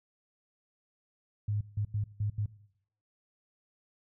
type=tone bursts at uneven times; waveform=sine; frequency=104.2 Hz; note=G#2; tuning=6 cents sharp; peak=-28 dBFS; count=5; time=1.48-1.61 / 1.77-1.85 / 1.94-2.04 / 2.2-2.3 / 2.38-2.46 s; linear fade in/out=5 ms; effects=noise-tail reverb RT60 0.7 s tail -19 dB re dry